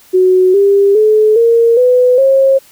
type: tone with pitch steps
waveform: sine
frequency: 370 / 398.9 / 430 / 463.5 / 499.6 / 538.6 Hz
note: F#4 / G4 / A4 / A#4 / B4 / C#5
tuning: 0 / +30 / -40 / -10 / +20 / -50 cents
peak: -5 dBFS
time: 0.13-2.59 s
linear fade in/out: 20 ms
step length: 410 ms
effects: white hiss -44 dBFS RMS until 2.71 s